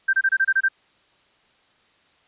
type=tone bursts; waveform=sine; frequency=1568 Hz; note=G6; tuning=in tune; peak=-15 dBFS; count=8; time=0.08-0.686 s; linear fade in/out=10 ms; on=53 ms; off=26 ms; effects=white hiss -60 dBFS RMS until 2.27 s + resampled to 8000 Hz